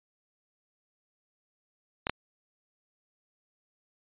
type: clicks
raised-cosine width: 0.3 ms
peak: -11 dBFS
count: 2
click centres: 2.069 / 2.096 s
effects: resampled to 8000 Hz